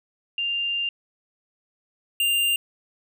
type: tone pair in turn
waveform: sine / square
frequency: 2794 / 2794 Hz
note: F7 / F7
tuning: 0 / 0 cents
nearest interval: unison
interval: 0 cents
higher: neither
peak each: -23 / -20 dBFS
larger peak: second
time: 0.38-0.89 / 2.2-2.56 s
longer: first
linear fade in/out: 2 ms
effects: none